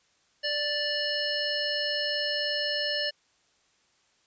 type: harmonic tone with a mistuned harmonic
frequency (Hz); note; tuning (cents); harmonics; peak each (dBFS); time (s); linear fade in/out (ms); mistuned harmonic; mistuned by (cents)
586; D5; -4; 1 / 3 / 5 / 7 / 9; -33 / -33 / -33 / -33 / -33; 0.43-3.11; 20; 7; +78
effects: white hiss -67 dBFS RMS until 4.26 s + resampled to 16000 Hz